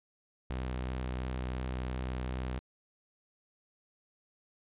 sawtooth tone with vibrato, 63.3 Hz, B1, 43 cents sharp, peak -30 dBFS, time 0.5-2.59 s, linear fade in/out 0 ms, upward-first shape sine, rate 2.8 Hz, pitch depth 12 cents each way, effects resampled to 8000 Hz

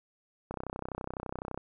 click train, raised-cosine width 1 ms, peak -22 dBFS, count 35, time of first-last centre 0.51-1.576 s, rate 31.9 Hz, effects none

